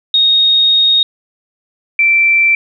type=tone pair in turn; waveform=sine; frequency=3729 / 2341 Hz; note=A#7 / D7; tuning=0 / -6 cents; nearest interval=minor sixth; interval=806 cents; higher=first; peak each=-7 dBFS; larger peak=neither; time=0.14-1.03 / 1.99-2.55 s; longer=first; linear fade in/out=2 ms; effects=none